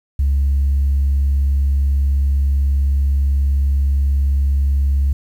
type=tone; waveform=sine; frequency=69.3 Hz; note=C#2; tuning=in tune; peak=-11 dBFS; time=0.19-5.13 s; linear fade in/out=5 ms; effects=tanh soft clip ceiling -10 dBFS + 8-bit